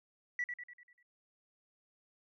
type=tone with echo; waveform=sine; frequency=1951 Hz; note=B6; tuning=22 cents flat; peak=-31 dBFS; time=0.39-0.44 s; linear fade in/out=2 ms; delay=98 ms; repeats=6; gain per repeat=-6 dB; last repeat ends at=1.028 s; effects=tanh soft clip ceiling -28 dBFS